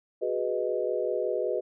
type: chord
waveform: sine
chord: G# minor seventh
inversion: third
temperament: equal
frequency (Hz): 370 / 415.3 / 493.9 / 622.3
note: F#4 / G#4 / B4 / D#5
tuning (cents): 0 / 0 / 0 / 0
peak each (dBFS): -32 / -32 / -30 / -32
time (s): 0.21-1.61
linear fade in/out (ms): 20
effects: none